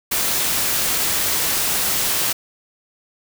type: noise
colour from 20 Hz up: white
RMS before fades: -20 dBFS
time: 0.11-2.33 s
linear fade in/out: 10 ms
effects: none